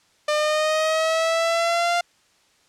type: exponential sweep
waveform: sawtooth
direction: up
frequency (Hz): 599 to 698.5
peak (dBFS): -15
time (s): 0.28-2.01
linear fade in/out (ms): 5
effects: white hiss -60 dBFS RMS until 2.68 s + low-pass 7000 Hz 12 dB/octave